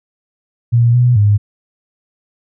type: tone with pitch steps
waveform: sine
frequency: 118.3 / 123.1 / 103.4 Hz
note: A#2 / B2 / G#2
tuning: +26 / -5 / -7 cents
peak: -7 dBFS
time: 0.72-1.38 s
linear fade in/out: 20 ms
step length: 220 ms
effects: none